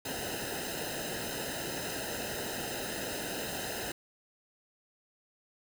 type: noise with comb filter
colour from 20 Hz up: pink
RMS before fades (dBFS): -37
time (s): 0.05-3.92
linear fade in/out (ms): 5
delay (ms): 0.88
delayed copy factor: -1
effects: none

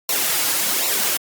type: noise with flanger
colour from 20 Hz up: white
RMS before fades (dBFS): -20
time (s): 0.09-1.17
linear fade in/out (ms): 2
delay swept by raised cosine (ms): 0.61 to 5.31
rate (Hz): 1.3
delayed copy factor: -0.75
effects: high-pass 200 Hz 12 dB/octave + Opus 48 kbps

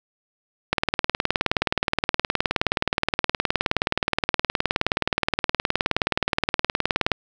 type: click train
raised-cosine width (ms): 0.3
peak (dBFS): -3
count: 123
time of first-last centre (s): 0.73-7.117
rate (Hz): 19.1
effects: none

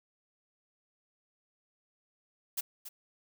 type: noise with echo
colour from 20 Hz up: blue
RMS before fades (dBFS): -33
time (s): 2.57-2.61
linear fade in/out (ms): 10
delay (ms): 280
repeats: 1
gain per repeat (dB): -11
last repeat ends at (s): 2.89
effects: none

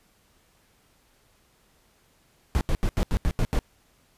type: noise bursts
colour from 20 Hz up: brown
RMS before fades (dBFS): -22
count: 8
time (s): 2.55-3.59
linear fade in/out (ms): 0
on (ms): 60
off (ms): 80
effects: pink hiss -63 dBFS RMS until 4.17 s + resampled to 32000 Hz

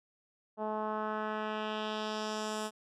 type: tone with low-pass filter sweep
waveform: 10% pulse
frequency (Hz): 214.9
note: A3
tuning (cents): -41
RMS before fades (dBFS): -36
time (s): 0.57-2.71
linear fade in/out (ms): 50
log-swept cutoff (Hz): 780 to 9400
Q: 1.7
effects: none

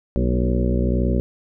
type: harmonic tone with a mistuned harmonic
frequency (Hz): 61.74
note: B1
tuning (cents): 0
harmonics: 1 / 2 / 3 / 4 / 5 / 6 / 7 / 8 / 9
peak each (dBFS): -20 / -25 / -25 / -25 / -31 / -28 / -33 / -33 / -31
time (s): 0.16-1.2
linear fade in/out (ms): 0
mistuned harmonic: 4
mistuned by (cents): -57
effects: none

